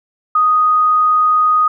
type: tone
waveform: sine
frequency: 1244.5 Hz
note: D#6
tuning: in tune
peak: -9 dBFS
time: 0.35-1.68 s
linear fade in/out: 5 ms
effects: none